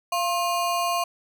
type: ring-modulated tone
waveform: square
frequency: 880 Hz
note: A5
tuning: in tune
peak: -20 dBFS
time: 0.12-1.04 s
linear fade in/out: 5 ms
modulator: 188 Hz
effects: none